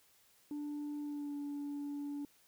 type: tone with pitch glide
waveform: sine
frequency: 293.7 to 287.7 Hz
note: D4 to D4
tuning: 0 to -36 cents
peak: -36 dBFS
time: 0.51-2.25 s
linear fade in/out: 2 ms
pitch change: -36 cents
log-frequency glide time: 1.02-1.36 s
effects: tanh soft clip ceiling -37 dBFS + white hiss -68 dBFS RMS until 2.47 s